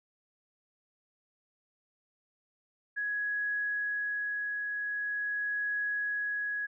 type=tone with tremolo; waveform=sine; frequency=1671 Hz; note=G#6; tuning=10 cents sharp; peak=-29 dBFS; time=2.96-6.67 s; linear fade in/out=20 ms; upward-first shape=triangle; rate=0.44 Hz; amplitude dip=30%; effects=none